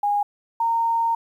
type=tone pair in turn; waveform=sine; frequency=820 / 920.4 Hz; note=G#5 / A#5; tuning=-22 / -22 cents; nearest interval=major second; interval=200 cents; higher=second; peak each=-18 dBFS; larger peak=neither; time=0.03-0.23 / 0.6-1.15 s; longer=second; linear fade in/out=5 ms; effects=9-bit